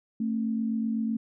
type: tone pair together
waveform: sine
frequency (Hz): 223.1 / 271.1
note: A3 / C#4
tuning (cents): +24 / -38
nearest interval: minor third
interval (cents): 338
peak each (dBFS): -26 / -34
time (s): 0.2-1.17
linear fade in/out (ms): 5
effects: none